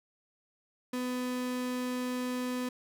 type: tone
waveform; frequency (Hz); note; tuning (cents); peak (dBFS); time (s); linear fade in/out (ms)
35% pulse; 250.4; B3; +24; -30; 0.93-2.69; 5
effects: none